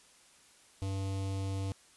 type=tone with notch filter; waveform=square; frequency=97 Hz; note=G2; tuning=18 cents flat; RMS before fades=-35 dBFS; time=0.82-1.72 s; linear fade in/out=0 ms; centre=1600 Hz; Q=1; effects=white hiss -61 dBFS RMS until 1.96 s + resampled to 24000 Hz